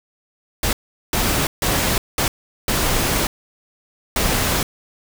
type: noise bursts at uneven times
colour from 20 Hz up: pink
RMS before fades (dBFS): -19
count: 6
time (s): 0.63-0.73 / 1.13-1.47 / 1.62-1.98 / 2.18-2.28 / 2.68-3.27 / 4.16-4.63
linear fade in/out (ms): 2
effects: none